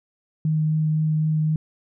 sine tone with vibrato, 155.56 Hz, D#3, in tune, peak -18 dBFS, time 0.45-1.56 s, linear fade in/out 2 ms, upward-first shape triangle, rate 3.9 Hz, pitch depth 10 cents each way, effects none

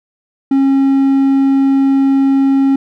triangle tone, 271.9 Hz, C#4, 33 cents flat, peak -6 dBFS, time 0.51-2.76 s, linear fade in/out 5 ms, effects none

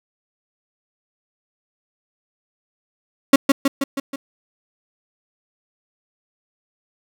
35% pulse tone with echo, 275.3 Hz, C#4, 12 cents flat, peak -4 dBFS, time 3.33-3.36 s, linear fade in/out 5 ms, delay 160 ms, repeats 5, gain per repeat -4 dB, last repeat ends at 4.16 s, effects none

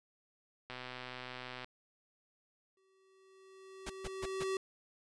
click train, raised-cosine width 0.3 ms, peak -28 dBFS, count 120, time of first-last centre 0.7-1.644 s, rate 126 Hz
square tone with exponential growth, 382.4 Hz, G4, 43 cents flat, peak -33 dBFS, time 2.77-4.57 s, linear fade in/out 2 ms, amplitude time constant 390 ms
pink noise bursts, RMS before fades -41 dBFS, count 4, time 3.86-4.44 s, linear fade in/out 10 ms, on 40 ms, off 140 ms
effects resampled to 22050 Hz

